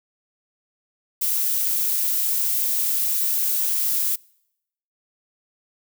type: noise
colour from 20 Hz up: violet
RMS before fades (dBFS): -22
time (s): 1.21-4.16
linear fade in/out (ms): 10
effects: noise-tail reverb RT60 0.8 s tail -26 dB re dry